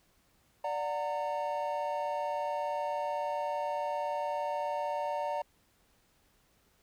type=chord; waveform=triangle; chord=D augmented; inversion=none; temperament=just; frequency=587.3 / 734.2 / 917.7 Hz; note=D5 / F#5 / A#5; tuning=0 / -14 / -27 cents; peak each=-33 / -36 / -33 dBFS; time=0.64-5.42 s; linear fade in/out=5 ms; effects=pink hiss -69 dBFS RMS until 6.82 s

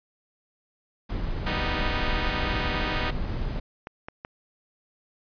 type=noise; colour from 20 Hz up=brown; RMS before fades=-29 dBFS; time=1.09-3.6 s; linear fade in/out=10 ms
type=chord; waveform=5% pulse; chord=G augmented; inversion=none; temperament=equal; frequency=196 / 246.9 / 311.1 Hz; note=G3 / B3 / D#4; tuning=0 / 0 / 0 cents; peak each=-23 / -20 / -19 dBFS; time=1.46-3.11 s; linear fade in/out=10 ms
type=clicks; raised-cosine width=0.5 ms; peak=-21 dBFS; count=5; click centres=2.293 / 2.669 / 3.871 / 4.085 / 4.249 s
effects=resampled to 11025 Hz

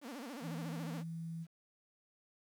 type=tone with vibrato; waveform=sawtooth; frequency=259.5 Hz; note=C4; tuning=14 cents flat; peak=-40 dBFS; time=0.01-1.04 s; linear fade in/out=50 ms; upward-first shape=sine; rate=14 Hz; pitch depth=240 cents each way
type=tone; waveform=sine; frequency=164.81 Hz; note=E3; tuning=in tune; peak=-40 dBFS; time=0.41-1.47 s; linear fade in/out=50 ms
effects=11-bit

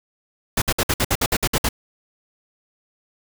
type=noise bursts; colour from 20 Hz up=pink; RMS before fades=-19 dBFS; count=11; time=0.57-1.689 s; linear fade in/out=5 ms; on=49 ms; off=58 ms; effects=none

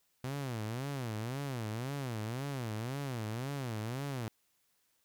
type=tone with vibrato; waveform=sawtooth; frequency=123.5 Hz; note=B2; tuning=in tune; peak=-32 dBFS; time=0.24-4.28 s; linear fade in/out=0 ms; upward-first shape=sine; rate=1.9 Hz; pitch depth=250 cents each way; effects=white hiss -75 dBFS RMS until 5.04 s

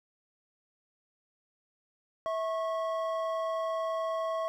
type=tone pair together; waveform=triangle; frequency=651 / 1094.8 Hz; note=E5 / C#6; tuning=-22 / -22 cents; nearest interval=major sixth; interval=900 cents; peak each=-29 / -33 dBFS; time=2.26-4.48 s; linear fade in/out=0 ms; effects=none

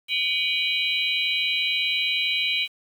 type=tone cluster; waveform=sine; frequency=2288 / 2457 / 2921 / 3153 / 3930 Hz; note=D7 / D#7 / F#7 / G7 / B7; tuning=-46 / -22 / -23 / +9 / -9 cents; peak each=-28 dBFS; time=0.08-2.68 s; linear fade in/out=50 ms; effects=8-bit

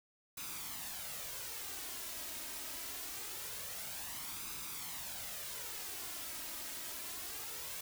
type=noise with flanger; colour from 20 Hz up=white; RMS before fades=-44 dBFS; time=0.37-7.81 s; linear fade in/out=5 ms; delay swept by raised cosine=0.8 to 3.2 ms; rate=0.24 Hz; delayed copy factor=+0.55; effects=none

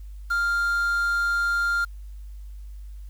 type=tone with quantisation; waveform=triangle; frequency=1396.9 Hz; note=F6; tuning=in tune; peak=-19 dBFS; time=0.3-1.85 s; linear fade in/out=10 ms; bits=7; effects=added 50 Hz sine -36 dBFS peak until 3.09 s + white hiss -64 dBFS RMS until 3.09 s

